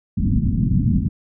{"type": "low-pass noise", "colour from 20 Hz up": "white", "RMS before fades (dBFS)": -18, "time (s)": [0.17, 1.09], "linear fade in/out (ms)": 10, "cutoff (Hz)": 240, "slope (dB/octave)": 48, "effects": []}